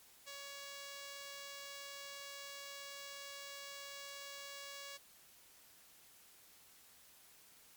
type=tone; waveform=5% pulse; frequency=561 Hz; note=C#5; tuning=21 cents sharp; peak=-36 dBFS; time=0.26-4.98 s; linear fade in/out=20 ms; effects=white hiss -63 dBFS RMS until 7.76 s + MP3 96 kbps